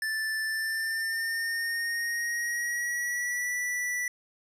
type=tone with pitch glide; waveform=square; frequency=1760 to 1964.2 Hz; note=A6 to B6; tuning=0 to -10 cents; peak=-29 dBFS; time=0.02-4.08 s; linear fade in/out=2 ms; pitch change=+190 cents; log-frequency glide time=0.43-3.55 s; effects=resampled to 32000 Hz